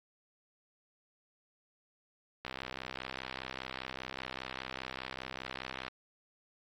click train, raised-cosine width 0.3 ms, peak -23 dBFS, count 224, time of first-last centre 2.45-5.881 s, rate 65 Hz, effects AAC 48 kbps

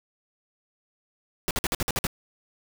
pink noise bursts, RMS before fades -26 dBFS, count 8, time 1.48-2.068 s, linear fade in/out 0 ms, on 28 ms, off 52 ms, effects none

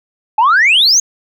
sine exponential sweep, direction up, 830 to 6720 Hz, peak -5 dBFS, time 0.38-1 s, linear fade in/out 5 ms, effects tanh soft clip ceiling -4 dBFS

